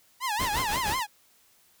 sawtooth tone with vibrato, 932.3 Hz, A#5, in tune, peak -23 dBFS, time 0.2-1.07 s, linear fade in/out 50 ms, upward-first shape sine, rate 5.5 Hz, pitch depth 220 cents each way
pink noise with tremolo, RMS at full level -31 dBFS, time 0.39-1 s, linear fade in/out 10 ms, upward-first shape sine, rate 6.4 Hz, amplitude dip 80%
effects white hiss -62 dBFS RMS until 1.8 s

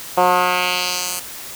10% pulse tone with band-pass filter sweep, 180 Hz, F#3, 47 cents flat, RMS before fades -18 dBFS, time 0.17-1.2 s, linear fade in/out 10 ms, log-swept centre 770 to 10000 Hz, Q 1.3, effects white hiss -33 dBFS RMS until 1.55 s

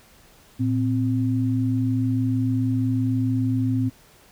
sine tone pair together, 113.08 / 259.8 Hz, A2 / C4, +48 / -12 cents, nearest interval octave + major second, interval 1440 cents, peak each -22 dBFS, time 0.59-3.9 s, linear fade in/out 20 ms, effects pink hiss -53 dBFS RMS until 4.31 s

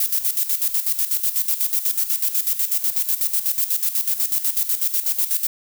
violet noise with tremolo, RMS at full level -19 dBFS, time 0-5.47 s, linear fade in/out 5 ms, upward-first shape square, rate 8.1 Hz, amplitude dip 70%, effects none

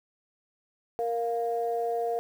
sine tone pair together, 466.2 / 700.2 Hz, A#4 / F5, 0 / +4 cents, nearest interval perfect fifth, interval 704 cents, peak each -28 / -29 dBFS, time 0.99-2.19 s, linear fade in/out 0 ms, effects tanh soft clip ceiling -18 dBFS + 9-bit

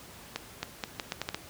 accelerating click train, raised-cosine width 0.2 ms, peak -14 dBFS, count 8, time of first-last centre 0.36-1.346 s, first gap 270 ms, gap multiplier 0.77, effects pink hiss -49 dBFS RMS until 1.49 s + high-pass 60 Hz 12 dB/octave

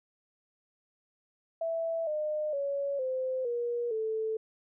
sine tone with pitch steps, 659.3 / 608.1 / 560.8 / 517.3 / 477.1 / 440 Hz, E5 / D#5 / C#5 / C5 / A#4 / A4, 0 / -40 / +20 / -20 / +40 / 0 cents, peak -29 dBFS, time 1.61-4.37 s, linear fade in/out 5 ms, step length 460 ms, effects none

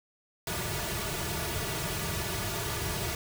pink noise with comb filter, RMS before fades -33 dBFS, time 0.47-3.15 s, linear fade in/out 2 ms, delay 3.8 ms, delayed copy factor -0.95, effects none

